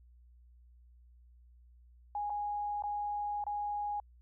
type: tone with dropouts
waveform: sine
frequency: 826 Hz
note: G#5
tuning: 10 cents flat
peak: -33 dBFS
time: 2.15-4 s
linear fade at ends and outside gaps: 2 ms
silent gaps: 2.298-2.302 / 2.823-2.837 / 3.44-3.466 s
effects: added 60 Hz sine -57 dBFS peak until 4.21 s